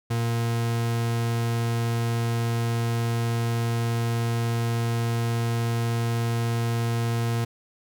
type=tone; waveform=40% pulse; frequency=116.54 Hz; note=A#2; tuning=in tune; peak=-22 dBFS; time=0.1-7.45 s; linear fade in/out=10 ms; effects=none